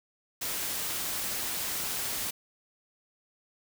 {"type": "noise", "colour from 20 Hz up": "white", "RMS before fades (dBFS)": -33, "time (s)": [0.41, 2.31], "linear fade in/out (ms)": 10, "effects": []}